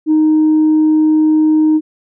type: tone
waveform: sine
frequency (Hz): 310.4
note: D#4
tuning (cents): -4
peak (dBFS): -6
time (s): 0.06-1.81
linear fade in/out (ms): 50
effects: tanh soft clip ceiling -5 dBFS